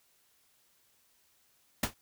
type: noise with exponential decay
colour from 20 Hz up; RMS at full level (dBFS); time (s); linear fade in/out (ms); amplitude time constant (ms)
pink; -24; 1.83-1.94; 5; 23
effects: white hiss -69 dBFS RMS until 2.01 s